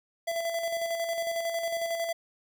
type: tone with tremolo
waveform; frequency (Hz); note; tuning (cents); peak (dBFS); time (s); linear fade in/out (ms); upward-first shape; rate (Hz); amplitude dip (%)
square; 670; E5; +28; -28; 0.27-2.13; 10; square; 11; 40
effects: none